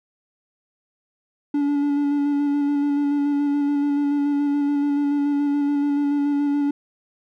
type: tone with vibrato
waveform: triangle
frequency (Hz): 287.1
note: D4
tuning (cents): -39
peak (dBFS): -16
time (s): 1.54-6.71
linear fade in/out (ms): 5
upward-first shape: square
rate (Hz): 7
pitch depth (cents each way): 15
effects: none